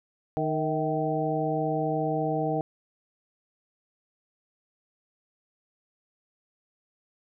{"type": "harmonic tone with a mistuned harmonic", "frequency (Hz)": 154.7, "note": "D#3", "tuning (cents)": -10, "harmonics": [1, 2, 3, 4, 5], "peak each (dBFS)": [-31, -31, -31, -31, -31], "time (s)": [0.37, 2.61], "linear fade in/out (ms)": 0, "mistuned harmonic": 4, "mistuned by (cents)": 64, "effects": []}